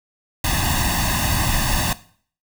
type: noise with comb filter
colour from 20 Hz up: pink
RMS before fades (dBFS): -20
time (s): 0.44-1.93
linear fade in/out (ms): 2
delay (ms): 1.1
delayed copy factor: +0.95
effects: noise-tail reverb RT60 0.5 s tail -17 dB re dry